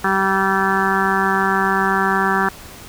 harmonic tone, 193 Hz, G3, 27 cents flat, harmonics 1 / 2 / 4 / 5 / 6 / 7 / 8 / 9, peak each -23 / -23 / -23 / -23 / -23 / -23 / -23 / -23 dBFS, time 0.04-2.49 s, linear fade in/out 5 ms, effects pink hiss -38 dBFS RMS until 2.88 s

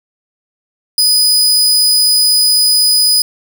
sawtooth tone, 4978 Hz, D#8, in tune, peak -5 dBFS, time 0.98-3.22 s, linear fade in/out 2 ms, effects none

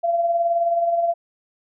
sine tone with tremolo, 682 Hz, F5, 41 cents flat, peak -15 dBFS, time 0.03-1.14 s, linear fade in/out 20 ms, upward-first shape sine, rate 19 Hz, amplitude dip 45%, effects none

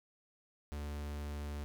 45% pulse tone, 73.3 Hz, D2, 3 cents flat, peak -39 dBFS, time 0.72-1.64 s, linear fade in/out 0 ms, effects none

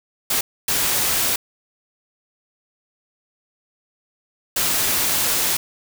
white noise bursts at uneven times, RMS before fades -20 dBFS, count 3, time 0.3-0.41 / 0.68-1.36 / 4.56-5.57 s, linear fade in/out 5 ms, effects none

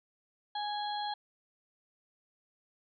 harmonic tone, 830.6 Hz, G#5, in tune, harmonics 1 / 2 / 4 / 5, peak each -34 / -46 / -43 / -43 dBFS, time 0.55-1.14 s, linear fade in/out 5 ms, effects none

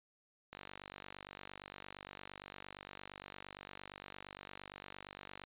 click train, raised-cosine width 0.3 ms, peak -30 dBFS, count 240, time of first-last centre 0.53-5.438 s, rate 48.7 Hz, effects resampled to 8000 Hz

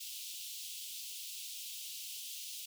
pink high-pass noise, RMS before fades -45 dBFS, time 0-2.66 s, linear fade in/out 10 ms, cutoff 2800 Hz, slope 48 dB/octave, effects none

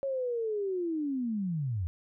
sine linear sweep, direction down, 554.4 to 79.7 Hz, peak -29 dBFS, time 0.03-1.87 s, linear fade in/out 0 ms, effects none

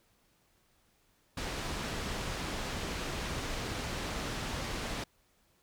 pink low-pass noise, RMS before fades -37 dBFS, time 1.37-5.04 s, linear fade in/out 5 ms, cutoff 6200 Hz, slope 12 dB/octave, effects pink hiss -70 dBFS RMS until 5.62 s

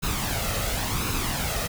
pink noise with flanger, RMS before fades -27 dBFS, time 0.02-1.68 s, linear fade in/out 20 ms, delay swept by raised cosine 0.76 to 1.58 ms, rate 0.94 Hz, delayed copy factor +0.55, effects none

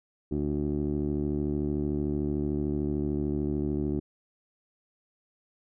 15% pulse tone with low-pass filter, 73.42 Hz, D2, in tune, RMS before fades -29 dBFS, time 0.31-4 s, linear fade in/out 10 ms, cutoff 360 Hz, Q 3.8, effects none

